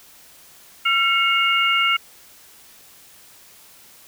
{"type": "tone cluster", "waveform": "sine", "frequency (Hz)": [1363, 2188, 2823], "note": ["F6", "C#7", "F7"], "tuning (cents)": [-43, -23, 18], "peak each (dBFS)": -20, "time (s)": [0.85, 1.97], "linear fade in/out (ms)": 10, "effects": ["white hiss -48 dBFS RMS until 4.07 s"]}